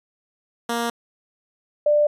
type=tone pair in turn; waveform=10% pulse / sine; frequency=234.5 / 592.8 Hz; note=A#3 / D5; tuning=+11 / +16 cents; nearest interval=octave + major third; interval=1605 cents; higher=second; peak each=-14 dBFS; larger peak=neither; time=0.69-0.9 / 1.86-2.07 s; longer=neither; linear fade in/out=5 ms; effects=resampled to 32000 Hz